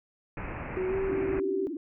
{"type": "low-pass noise", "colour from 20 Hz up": "pink", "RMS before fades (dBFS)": -37, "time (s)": [0.37, 1.4], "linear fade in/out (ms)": 2, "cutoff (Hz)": 2600, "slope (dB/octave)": 96}
{"type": "tone with pitch glide", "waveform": "sine", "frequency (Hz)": [371.8, 385.6], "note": ["F#4", "G4"], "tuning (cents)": [8, -28], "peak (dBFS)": -27, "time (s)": [0.77, 1.67], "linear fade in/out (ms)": 0, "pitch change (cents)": 64, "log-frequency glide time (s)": [0.89, 0.94]}
{"type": "tone with vibrato", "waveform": "sine", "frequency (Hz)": 310, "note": "D#4", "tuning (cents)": -6, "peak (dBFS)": -32, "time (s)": [1.09, 1.77], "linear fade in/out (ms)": 2, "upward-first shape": "sine", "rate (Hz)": 18, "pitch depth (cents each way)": 220}
{"effects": []}